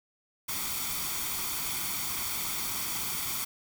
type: noise with comb filter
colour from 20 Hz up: white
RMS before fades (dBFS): -33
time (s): 0.48-3.45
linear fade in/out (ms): 10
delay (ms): 0.88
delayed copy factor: +0.6
effects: none